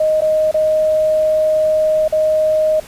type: tone with dropouts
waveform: sine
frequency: 622.3 Hz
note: D#5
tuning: in tune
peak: -11 dBFS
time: 0-2.8 s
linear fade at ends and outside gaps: 5 ms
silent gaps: 0.208-0.218 / 0.513-0.542 / 2.08-2.124 s
effects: pink hiss -38 dBFS RMS until 2.87 s + resampled to 32000 Hz